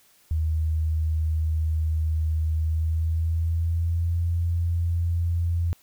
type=tone with pitch glide; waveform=sine; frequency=79 to 85.16 Hz; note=D#2 to F2; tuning=+27 to -43 cents; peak=-21 dBFS; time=0.31-5.73 s; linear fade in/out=0 ms; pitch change=+130 cents; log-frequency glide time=2.57-4.16 s; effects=white hiss -59 dBFS RMS until 5.82 s